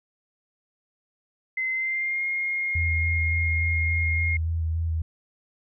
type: tone with pitch glide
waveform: sine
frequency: 2058 to 2138 Hz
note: C7 to C7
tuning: -29 to +37 cents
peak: -24 dBFS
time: 1.57-4.37 s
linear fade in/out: 5 ms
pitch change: +66 cents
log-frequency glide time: 1.71-2.24 s
type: tone with vibrato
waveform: sine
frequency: 81.6 Hz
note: E2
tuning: 17 cents flat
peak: -23 dBFS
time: 2.75-5.02 s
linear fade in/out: 5 ms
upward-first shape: square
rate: 3.5 Hz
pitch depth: 20 cents each way
effects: none